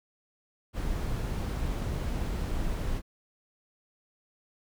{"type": "noise", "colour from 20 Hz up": "brown", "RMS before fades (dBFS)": -31, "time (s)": [0.73, 3.02], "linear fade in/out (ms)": 50, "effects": []}